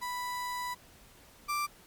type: tone pair in turn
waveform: 35% pulse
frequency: 987.8 / 1176.8 Hz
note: B5 / D6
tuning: 0 / +3 cents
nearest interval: minor third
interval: 303 cents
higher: second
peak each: -32 / -28 dBFS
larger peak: second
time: 0.01-0.75 / 1.48-1.67 s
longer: first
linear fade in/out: 20 ms
effects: pink hiss -57 dBFS RMS until 1.86 s + MP3 96 kbps